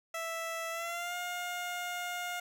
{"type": "tone with pitch glide", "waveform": "15% pulse", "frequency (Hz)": [659.3, 710.7], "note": ["E5", "F5"], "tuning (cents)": [0, 30], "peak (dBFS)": -29, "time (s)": [0.14, 2.4], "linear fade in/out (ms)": 5, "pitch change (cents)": 130, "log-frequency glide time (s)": [0.7, 1.15], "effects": []}